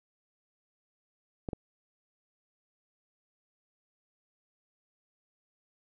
clicks, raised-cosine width 2 ms, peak -21 dBFS, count 2, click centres 1.488 / 1.532 s, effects none

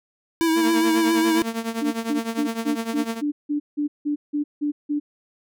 square tone with vibrato, 326.4 Hz, E4, 17 cents flat, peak -18 dBFS, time 0.41-1.42 s, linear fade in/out 0 ms, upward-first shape sine, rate 7.3 Hz, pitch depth 34 cents each way
sawtooth tone with tremolo, 227.7 Hz, A#3, 40 cents flat, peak -18 dBFS, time 0.55-3.22 s, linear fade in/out 50 ms, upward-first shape triangle, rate 9.9 Hz, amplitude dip 85%
sine tone bursts, 293.7 Hz, D4, in tune, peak -20 dBFS, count 12, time 1.81-5 s, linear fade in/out 20 ms, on 110 ms, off 170 ms
effects none

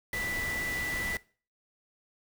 sine tone in noise, 1975.5 Hz, B6, in tune, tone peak -32 dBFS, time 0.13-1.17 s, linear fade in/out 2 ms, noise pink, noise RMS -38 dBFS, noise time 0.13-1.17 s, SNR +3 dB, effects noise-tail reverb RT60 0.4 s tail -21 dB re dry

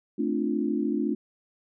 sine chord, D minor seventh, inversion second, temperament equal with one note detuned, 220 / 261.6 / 295.5 / 349.2 Hz, A3 / C4 / D4 / F4, 0 / 0 / +11 / 0 cents, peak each -29 / -31 / -28 / -31 dBFS, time 0.18-1.15 s, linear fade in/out 10 ms, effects none

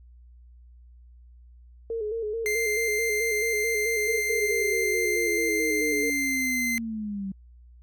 sine tone with vibrato, 440 Hz, A4, in tune, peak -27 dBFS, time 1.9-6.1 s, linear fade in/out 2 ms, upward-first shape square, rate 4.6 Hz, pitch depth 65 cents each way
45% pulse tone with pitch glide, 2093 to 2074 Hz, C7 to C7, 0 to -16 cents, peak -25 dBFS, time 2.46-6.78 s, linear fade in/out 0 ms, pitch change -16 cents, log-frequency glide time 6.08-6.57 s
sine linear sweep, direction down, 440 to 190 Hz, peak -29 dBFS, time 4.07-7.32 s, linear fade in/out 5 ms
effects added 60 Hz sine -48 dBFS peak until 7.82 s

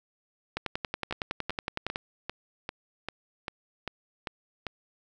two click trains, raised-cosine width 0.3 ms, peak -17 / -14 dBFS, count 10 / 16, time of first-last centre 1.11-4.667 / 0.57-1.959 s, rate 2.53 / 10.8 Hz, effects none

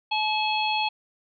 harmonic tone with a mistuned harmonic, 860 Hz, A5, 40 cents flat, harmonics 1 / 3 / 4 / 5, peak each -25 / -28 / -30 / -33 dBFS, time 0.11-0.89 s, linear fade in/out 10 ms, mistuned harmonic 4, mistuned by -59 cents, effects none

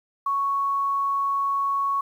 sine tone, 1110 Hz, C#6, 2 cents sharp, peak -21 dBFS, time 0.26-2.01 s, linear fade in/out 5 ms, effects 9-bit

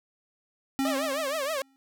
square tone with exponential decay, 269.7 Hz, C#4, 47 cents flat, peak -24 dBFS, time 0.79-1.76 s, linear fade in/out 0 ms, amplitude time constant 210 ms
sawtooth tone with vibrato, 587.3 Hz, D5, in tune, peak -24 dBFS, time 0.85-1.62 s, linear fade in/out 2 ms, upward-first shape triangle, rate 6.4 Hz, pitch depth 210 cents each way
effects none

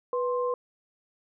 sine tone pair together, 492.4 / 1051 Hz, B4 / C6, -5 / +7 cents, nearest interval octave + minor second, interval 1312 cents, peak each -26 / -31 dBFS, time 0.13-0.54 s, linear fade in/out 2 ms, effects none

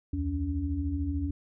sine tone cluster, 68.9 / 82.4 / 283 Hz, C#2 / E2 / C#4, -10 / 0 / +36 cents, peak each -36 / -30 / -32 dBFS, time 0.13-1.31 s, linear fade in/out 5 ms, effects none

